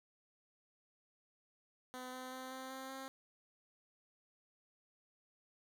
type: tone with pitch steps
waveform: 10% pulse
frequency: 253.7 / 256.2 / 258.7 / 261.3 / 263.9 / 266.5 Hz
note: B3 / C4 / C4 / C4 / C4 / C4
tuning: +47 / -36 / -19 / -2 / +15 / +32 cents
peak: -37 dBFS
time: 1.94-3.08 s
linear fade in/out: 0 ms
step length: 190 ms
effects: none